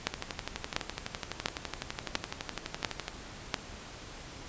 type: two click trains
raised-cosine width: 0.2 ms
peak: -16 / -9 dBFS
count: 36 / 6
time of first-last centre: 0.14-3.081 / 0.07-3.542 s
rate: 11.9 / 1.44 Hz
effects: pink hiss -46 dBFS RMS until 4.48 s + resampled to 16000 Hz